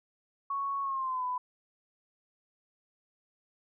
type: tone with pitch glide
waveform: sine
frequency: 1108.7 to 999.2 Hz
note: C#6 to B5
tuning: 0 to +20 cents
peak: -30 dBFS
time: 0.5-1.38 s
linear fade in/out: 5 ms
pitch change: -180 cents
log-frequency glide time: 0.82-1.25 s
effects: none